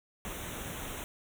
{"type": "band-stop noise", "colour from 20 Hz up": "pink", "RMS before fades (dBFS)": -40, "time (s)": [0.25, 1.04], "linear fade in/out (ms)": 0, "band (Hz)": [3900, 5800], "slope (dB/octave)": 96, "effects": []}